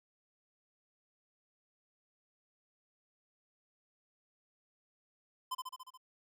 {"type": "tone with echo", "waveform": "square", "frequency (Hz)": 1026, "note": "C6", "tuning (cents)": -34, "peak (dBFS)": -35, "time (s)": [5.51, 5.55], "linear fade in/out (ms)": 10, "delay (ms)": 71, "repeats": 6, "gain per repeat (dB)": -3, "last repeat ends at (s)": 5.976, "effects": []}